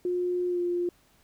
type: tone with pitch glide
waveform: sine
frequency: 357.5 to 351.2 Hz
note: F4 to F4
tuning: +41 to +10 cents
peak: -25 dBFS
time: 0.05-0.89 s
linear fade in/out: 2 ms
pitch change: -31 cents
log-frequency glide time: 0.48-0.6 s
effects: pink hiss -63 dBFS RMS until 1.23 s